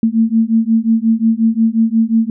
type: beating tone pair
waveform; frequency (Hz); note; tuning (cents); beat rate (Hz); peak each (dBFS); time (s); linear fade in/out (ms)
sine; 222.4 / 228; A3 / A#3; +19 / -38; 5.6; -13; 0.03-2.3; 2
effects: none